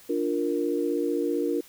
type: chord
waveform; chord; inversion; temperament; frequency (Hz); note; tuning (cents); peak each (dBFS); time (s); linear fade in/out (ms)
sine; Bb major; first; equal; 293.7 / 349.2 / 466.2; D4 / F4 / Bb4; 0 / 0 / 0; -28; 0.09-1.61; 10
effects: white hiss -52 dBFS RMS until 1.68 s